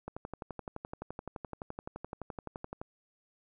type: click train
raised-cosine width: 1 ms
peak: -25 dBFS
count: 33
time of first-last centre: 0.08-2.815 s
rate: 11.7 Hz
effects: none